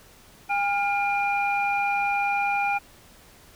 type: tone cluster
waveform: sine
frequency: 809 / 1407 / 2405 Hz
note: G#5 / F6 / D7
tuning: -46 / +12 / +41 cents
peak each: -23 / -31 / -26 dBFS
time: 0.49-2.79 s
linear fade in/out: 20 ms
effects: tanh soft clip ceiling -13 dBFS + pink hiss -52 dBFS RMS until 3.55 s